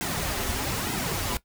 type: noise with flanger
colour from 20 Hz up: pink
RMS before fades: -29 dBFS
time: 0.01-1.37 s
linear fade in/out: 0 ms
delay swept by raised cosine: 1.7 to 6.6 ms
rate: 1.1 Hz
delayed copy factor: -0.75
effects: noise-tail reverb RT60 0.1 s tail -17 dB re dry